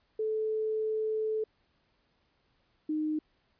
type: tone pair in turn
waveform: sine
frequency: 435.5 / 307.9 Hz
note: A4 / D#4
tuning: -18 / -18 cents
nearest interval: tritone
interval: 600 cents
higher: first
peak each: -28 dBFS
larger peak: neither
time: 0.19-1.44 / 2.89-3.19 s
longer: first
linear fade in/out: 5 ms
effects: pink hiss -72 dBFS RMS until 3.59 s + resampled to 11025 Hz